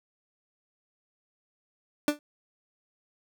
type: tone with exponential decay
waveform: 30% pulse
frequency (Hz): 294.9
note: D4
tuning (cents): +7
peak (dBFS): -15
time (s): 2.08-2.19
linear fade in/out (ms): 1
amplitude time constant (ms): 23
effects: none

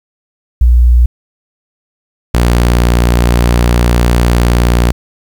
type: tone pair in turn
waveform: sine / sawtooth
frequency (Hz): 60.2 / 59.47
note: B1 / A#1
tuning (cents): -44 / +35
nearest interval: unison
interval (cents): 21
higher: first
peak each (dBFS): -3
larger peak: neither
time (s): 0.61-1.06 / 2.34-4.92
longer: second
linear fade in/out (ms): 5
effects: 7-bit

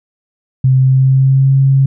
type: tone with pitch glide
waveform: sine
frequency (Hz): 130.81 to 135.5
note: C3 to C#3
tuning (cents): 0 to -39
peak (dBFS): -6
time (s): 0.64-1.86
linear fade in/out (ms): 5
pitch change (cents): +61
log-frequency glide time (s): 0.77-1.54
effects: none

